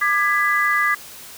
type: chord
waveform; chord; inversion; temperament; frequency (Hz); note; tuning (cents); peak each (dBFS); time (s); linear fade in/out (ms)
sine; G# diminished; second; just; 1196.1 / 1661.2 / 1993.5; D6 / G#6 / B6; +31 / 0 / +16; -20; 0.01-0.95; 10
effects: white hiss -39 dBFS RMS until 1.37 s